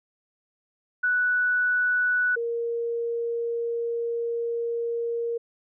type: tone pair in turn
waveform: sine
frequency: 1480 / 467.3 Hz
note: F#6 / A#4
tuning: 0 / +4 cents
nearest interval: octave + minor sixth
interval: 1996 cents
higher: first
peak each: -20 / -25 dBFS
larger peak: first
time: 1.03-2.36 / 2.36-5.38 s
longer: second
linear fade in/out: 10 ms
effects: none